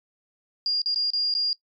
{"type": "tone with dropouts", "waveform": "sine", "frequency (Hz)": 4822, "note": "D8", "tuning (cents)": 45, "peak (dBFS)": -21, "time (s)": [0.66, 1.53], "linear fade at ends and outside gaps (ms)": 1, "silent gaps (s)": [[0.818, 0.859], [0.945, 0.959], [1.104, 1.134], [1.34, 1.35]], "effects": ["noise-tail reverb RT60 0.1 s tail -21 dB re dry", "MP3 96 kbps"]}